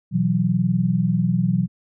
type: chord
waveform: sine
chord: B suspended fourth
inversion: none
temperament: equal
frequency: 123.47 / 164.81 / 185 Hz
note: B2 / E3 / F#3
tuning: 0 / 0 / 0 cents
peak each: -23 / -21 / -20 dBFS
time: 0.11-1.68 s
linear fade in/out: 50 ms
effects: none